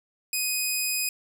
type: tone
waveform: 10% pulse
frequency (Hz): 2500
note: D#7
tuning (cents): +8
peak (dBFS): -16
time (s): 0.33-1.09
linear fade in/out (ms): 2
effects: none